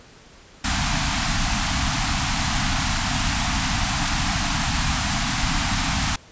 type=band-stop noise; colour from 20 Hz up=pink; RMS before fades=-22 dBFS; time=0.64-6.16 s; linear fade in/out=5 ms; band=290 to 670 Hz; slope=96 dB/octave; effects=pink hiss -48 dBFS RMS until 6.31 s + resampled to 16000 Hz